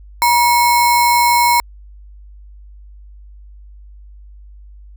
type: tone with sample-and-hold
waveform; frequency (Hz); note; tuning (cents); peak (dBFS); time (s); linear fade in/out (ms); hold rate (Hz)
sine; 956; A#5; +43; -9; 0.22-1.6; 0; 3150
effects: added 50 Hz sine -36 dBFS peak until 4.96 s